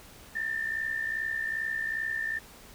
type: tone with amplitude modulation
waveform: sine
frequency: 1792 Hz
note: A6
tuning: 31 cents sharp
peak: -26 dBFS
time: 0.35-2.39 s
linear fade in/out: 10 ms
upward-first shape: sine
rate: 62.5 Hz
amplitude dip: 65%
effects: pink hiss -51 dBFS RMS until 2.74 s